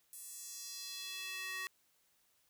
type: tone with high-pass filter sweep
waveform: square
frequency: 376.2 Hz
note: F#4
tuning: 29 cents sharp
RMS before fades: -45 dBFS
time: 0.13-1.67 s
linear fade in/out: 0 ms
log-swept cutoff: 10000 to 1700 Hz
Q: 1.9
effects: white hiss -74 dBFS RMS until 2.49 s

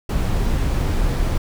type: noise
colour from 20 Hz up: brown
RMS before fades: -19 dBFS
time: 0.09-1.38 s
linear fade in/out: 5 ms
effects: none

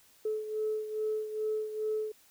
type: beating tone pair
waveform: sine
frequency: 431.1 / 433.5 Hz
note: A4 / A4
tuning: -35 / -26 cents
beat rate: 2.4 Hz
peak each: -31 / -37 dBFS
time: 0.25-2.12 s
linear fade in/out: 5 ms
effects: tanh soft clip ceiling -23 dBFS + white hiss -62 dBFS RMS until 2.3 s

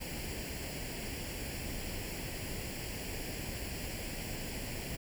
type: noise with comb filter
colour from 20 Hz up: pink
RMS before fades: -40 dBFS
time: 0-4.97 s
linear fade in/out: 20 ms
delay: 0.4 ms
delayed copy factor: +0.7
effects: none

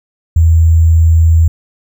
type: tone with sample-and-hold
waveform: sine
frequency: 81.8 Hz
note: E2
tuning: 13 cents flat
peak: -4 dBFS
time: 0.36-1.48 s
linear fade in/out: 5 ms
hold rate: 7350 Hz
effects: none

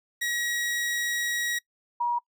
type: tone pair in turn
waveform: sawtooth / sine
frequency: 1907 / 956.8 Hz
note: A#6 / A#5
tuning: +39 / +45 cents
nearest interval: octave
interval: 1194 cents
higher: first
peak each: -23 dBFS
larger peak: neither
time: 0.21-1.59 / 2-2.19 s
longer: first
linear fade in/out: 10 ms
effects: noise-tail reverb RT60 0.1 s tail -24 dB re dry

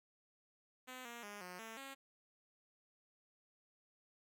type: tone with pitch steps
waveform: 5% pulse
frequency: 255.1 / 236.4 / 205.4 / 180.2 / 224 / 271.8 Hz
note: C4 / A#3 / G#3 / F#3 / A3 / C#4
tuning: -44 / +24 / -19 / -45 / +31 / -34 cents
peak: -37 dBFS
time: 0.87-1.95 s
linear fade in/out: 20 ms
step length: 180 ms
effects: none

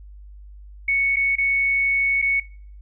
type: tone with dropouts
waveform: sine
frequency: 2217 Hz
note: C#7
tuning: in tune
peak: -17 dBFS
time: 0.88-2.4 s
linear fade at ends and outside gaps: 5 ms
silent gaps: 1.16-1.167 / 1.356-1.382 / 2.217-2.224 s
effects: noise-tail reverb RT60 0.5 s tail -22 dB re dry + added 50 Hz sine -39 dBFS peak until 2.81 s

